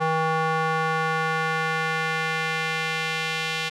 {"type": "tone with band-pass filter sweep", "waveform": "square", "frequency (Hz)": 160, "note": "D#3", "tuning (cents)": 49, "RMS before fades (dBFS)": -25, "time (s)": [0, 3.7], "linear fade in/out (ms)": 20, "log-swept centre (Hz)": [960, 2900], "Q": 1.4, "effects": []}